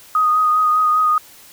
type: tone with vibrato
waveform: sine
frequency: 1244.5 Hz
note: D#6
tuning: in tune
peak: -12 dBFS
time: 0.15-1.18 s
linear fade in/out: 2 ms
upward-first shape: sine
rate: 5 Hz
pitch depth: 20 cents each way
effects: white hiss -44 dBFS RMS until 1.52 s